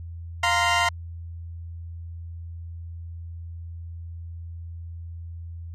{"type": "chord", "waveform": "20% pulse", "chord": "F suspended fourth", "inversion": "none", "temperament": "equal with one note detuned", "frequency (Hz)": [698.5, 932.3, 1037.5], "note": ["F5", "Bb5", "C6"], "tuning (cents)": [0, 0, -15], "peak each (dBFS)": -19, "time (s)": [0.43, 0.89], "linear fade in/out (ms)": 5, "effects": ["added 84 Hz sine -34 dBFS peak until 5.74 s", "low-pass 7000 Hz 12 dB/octave"]}